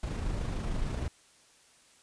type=noise with amplitude modulation; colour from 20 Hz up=brown; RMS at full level=-31 dBFS; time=0.03-1.08 s; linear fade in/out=2 ms; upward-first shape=sine; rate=26.5 Hz; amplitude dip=35%; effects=white hiss -61 dBFS RMS until 2.02 s + resampled to 22050 Hz